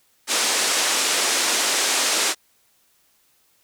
white band-pass noise, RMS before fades -21 dBFS, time 0.27-2.35 s, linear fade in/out 50 ms, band 270 to 8600 Hz, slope 24 dB/octave, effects white hiss -62 dBFS RMS until 3.63 s

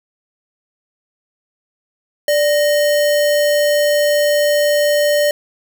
sine tone with sample-and-hold, 587.3 Hz, D5, in tune, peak -11 dBFS, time 2.28-5.31 s, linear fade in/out 2 ms, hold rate 2450 Hz, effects none

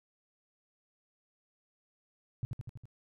sine tone with echo, 121.3 Hz, B2, 31 cents flat, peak -30 dBFS, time 2.43-2.45 s, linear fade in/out 0 ms, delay 81 ms, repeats 5, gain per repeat -3 dB, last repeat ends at 2.855 s, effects none

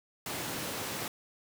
pink high-pass noise, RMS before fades -37 dBFS, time 0.26-1.08 s, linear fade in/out 2 ms, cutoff 150 Hz, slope 12 dB/octave, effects none

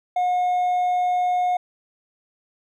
sine tone with hard clipping, 722 Hz, F#5, 43 cents flat, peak -19 dBFS, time 0.16-1.57 s, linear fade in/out 5 ms, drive 2 dB, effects none

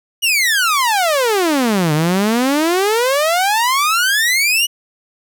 sawtooth exponential two-way sweep, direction down then up, 2960 to 147.6 to 2960 Hz, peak -9 dBFS, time 0.22-4.67 s, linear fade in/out 20 ms, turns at 1.93 s, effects none

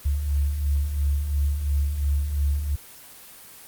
sine beating tone pair, 69.3 / 72.2 Hz, C#2 / D2, 0 / -29 cents, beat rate 2.9 Hz, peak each -30 / -21 dBFS, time 0.05-2.76 s, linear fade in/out 10 ms, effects white hiss -45 dBFS RMS until 3.67 s + Opus 24 kbps

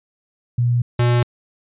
sine / square tone pair in turn, 120.8 / 120.8 Hz, B2 / B2, -38 / -38 cents, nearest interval unison, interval 0 cents, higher neither, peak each -14 / -14 dBFS, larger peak neither, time 0.58-0.82 / 0.99-1.23 s, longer neither, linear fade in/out 5 ms, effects resampled to 8000 Hz

